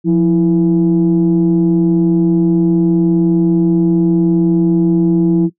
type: tone pair together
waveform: sine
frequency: 174.6 / 329.6 Hz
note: F3 / E4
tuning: 0 / 0 cents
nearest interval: major seventh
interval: 1100 cents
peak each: -10 dBFS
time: 0.04-5.5 s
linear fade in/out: 50 ms
effects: noise-tail reverb RT60 0.1 s tail -19 dB re dry + tanh soft clip ceiling -4 dBFS